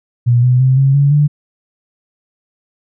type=tone with pitch steps; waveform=sine; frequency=120.6 / 125.5 / 130.61 / 135.92 / 141.44 / 147.2 Hz; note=B2 / B2 / C3 / C#3 / C#3 / D3; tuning=-41 / +28 / -3 / -34 / +35 / +4 cents; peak=-7 dBFS; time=0.26-1.28 s; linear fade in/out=20 ms; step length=170 ms; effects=none